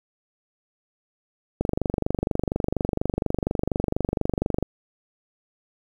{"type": "click train", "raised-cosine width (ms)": 2, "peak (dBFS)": -9, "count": 74, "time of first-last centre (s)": [1.61, 4.627], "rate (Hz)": 24.2, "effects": ["8-bit"]}